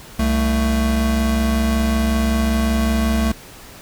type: tone pair together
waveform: square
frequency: 65.62 / 222.2 Hz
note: C2 / A3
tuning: +6 / +17 cents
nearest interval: octave + major sixth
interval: 2111 cents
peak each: -19 dBFS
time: 0.19-3.32 s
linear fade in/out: 5 ms
effects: pink hiss -40 dBFS RMS until 3.81 s